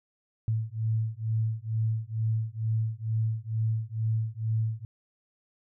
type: beating tone pair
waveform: sine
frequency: 110 / 112.2 Hz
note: A2 / A2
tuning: 0 / +34 cents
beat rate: 2.2 Hz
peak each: -29 dBFS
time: 0.48-4.85 s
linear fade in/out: 0 ms
effects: none